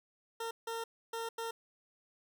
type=tone bursts at uneven times; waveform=20% pulse; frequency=457.1 Hz; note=A#4; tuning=34 cents flat; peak=-32 dBFS; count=4; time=0.4-0.51 / 0.67-0.84 / 1.13-1.29 / 1.38-1.51 s; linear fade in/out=5 ms; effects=none